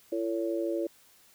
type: harmonic tone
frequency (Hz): 112.5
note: A2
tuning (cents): +39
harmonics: 3 / 4 / 5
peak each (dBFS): -30 / -36 / -33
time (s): 0.12-0.87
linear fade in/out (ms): 5
effects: white hiss -60 dBFS RMS until 1.34 s